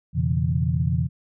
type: tone cluster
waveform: sine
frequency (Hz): 85.2 / 122.6 / 138.7 / 166.7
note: F2 / B2 / C#3 / E3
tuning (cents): -42 / -12 / +1 / +20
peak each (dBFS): -25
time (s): 0.13-1.09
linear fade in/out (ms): 50
effects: none